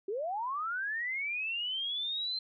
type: linear sweep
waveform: sine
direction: up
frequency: 370 to 4140 Hz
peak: -32 dBFS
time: 0.08-2.39 s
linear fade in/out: 5 ms
effects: none